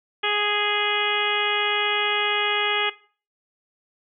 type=harmonic tone; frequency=415.3 Hz; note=G#4; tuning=in tune; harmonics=1 / 2 / 3 / 4 / 5 / 6 / 7 / 8; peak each=-29 / -29 / -29 / -29 / -29 / -29 / -29 / -29 dBFS; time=0.23-2.9 s; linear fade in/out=10 ms; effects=noise-tail reverb RT60 0.4 s tail -18 dB re dry